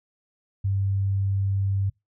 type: tone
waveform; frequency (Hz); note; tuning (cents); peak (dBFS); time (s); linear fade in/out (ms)
sine; 98; G2; 0; -21; 0.64-1.9; 10
effects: noise-tail reverb RT60 0.2 s tail -25 dB re dry